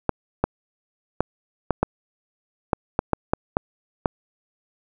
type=clicks; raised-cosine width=1 ms; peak=-4 dBFS; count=11; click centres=0.093 / 0.44 / 1.206 / 1.707 / 1.83 / 2.732 / 2.991 / 3.133 / 3.335 / 3.569 / 4.058 s; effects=none